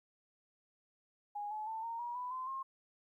sine tone with pitch steps, 825 / 856.1 / 888.3 / 921.8 / 956.5 / 992.5 / 1029.9 / 1068.7 Hz, G#5 / A5 / A5 / A#5 / A#5 / B5 / C6 / C6, -12 / -48 / +16 / -20 / +44 / +8 / -28 / +36 cents, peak -38 dBFS, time 1.35-2.63 s, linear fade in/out 10 ms, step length 160 ms, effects 13-bit

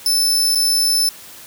sawtooth tone with dropouts, 5274 Hz, E8, in tune, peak -11 dBFS, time 0.06-1.09 s, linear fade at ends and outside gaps 1 ms, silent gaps 0.549-0.556 s, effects white hiss -39 dBFS RMS until 1.46 s + high-pass 60 Hz 12 dB/octave

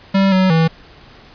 square tone with pitch steps, 194.5 / 187.4 / 162.6 Hz, G3 / F#3 / E3, -13 / +22 / -23 cents, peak -11 dBFS, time 0.14-0.68 s, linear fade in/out 10 ms, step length 180 ms, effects pink hiss -43 dBFS RMS until 1.34 s + resampled to 11025 Hz

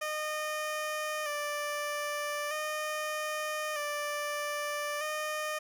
15% pulse tone with vibrato, 600 Hz, D5, 37 cents sharp, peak -26 dBFS, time 0.01-5.59 s, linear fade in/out 10 ms, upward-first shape square, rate 0.4 Hz, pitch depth 34 cents each way, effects none

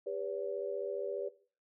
sine tone cluster, 397.7 / 494.1 / 569 Hz, G4 / B4 / C#5, +25 / +1 / +45 cents, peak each -39 / -39 / -39 dBFS, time 0.06-1.29 s, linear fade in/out 10 ms, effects noise-tail reverb RT60 0.4 s tail -17 dB re dry

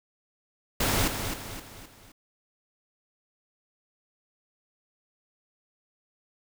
pink noise with echo, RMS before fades -25 dBFS, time 0.8-1.08 s, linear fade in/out 5 ms, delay 260 ms, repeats 4, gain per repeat -7 dB, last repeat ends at 2.12 s, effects none

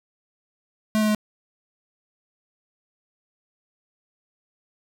square tone with pitch steps, 216 / 214.1 / 212.3 Hz, A3 / A3 / G#3, -32 / -47 / +38 cents, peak -19 dBFS, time 0.95-1.148 s, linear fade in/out 0 ms, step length 66 ms, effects none

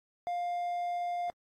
triangle tone, 703 Hz, F5, 11 cents sharp, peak -29 dBFS, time 0.27-1.3 s, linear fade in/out 0 ms, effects AAC 48 kbps

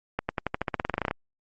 accelerating click train, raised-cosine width 0.5 ms, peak -11 dBFS, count 17, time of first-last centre 0.19-1.111 s, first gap 100 ms, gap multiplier 0.92, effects Opus 48 kbps

